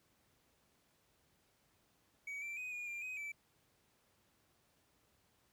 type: tone with pitch steps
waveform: triangle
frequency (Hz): 2262 / 2346 / 2501 / 2440 / 2387 / 2514 / 2319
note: C#7 / D7 / D#7 / D#7 / D7 / D#7 / D7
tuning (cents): +34 / -2 / +8 / -34 / +28 / +17 / -22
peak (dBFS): -40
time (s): 2.27-3.32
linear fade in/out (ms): 5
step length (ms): 150
effects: pink hiss -74 dBFS RMS until 5.52 s + high-pass 60 Hz 12 dB/octave